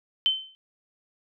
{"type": "tone with exponential decay", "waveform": "sine", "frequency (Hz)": 3078, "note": "G7", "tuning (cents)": -32, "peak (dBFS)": -16, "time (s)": [0.26, 0.55], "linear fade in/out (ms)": 0, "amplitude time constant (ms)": 63, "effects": []}